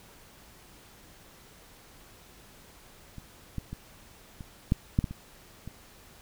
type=clicks; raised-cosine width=5 ms; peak=-29 / -20 / -24 / -28 / -10 / -10 / -17 / -25 / -27 dBFS; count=9; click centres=3.183 / 3.583 / 3.73 / 4.408 / 4.721 / 4.989 / 5.042 / 5.11 / 5.676 s; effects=pink hiss -54 dBFS RMS until 6.21 s